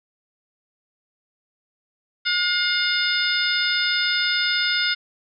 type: harmonic tone with a mistuned harmonic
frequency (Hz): 719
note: F#5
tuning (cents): -50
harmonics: 2 / 3 / 4 / 5 / 6 / 7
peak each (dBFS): -24 / -26 / -29 / -25 / -31 / -26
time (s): 2.25-4.95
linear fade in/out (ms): 20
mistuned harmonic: 3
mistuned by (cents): -30
effects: none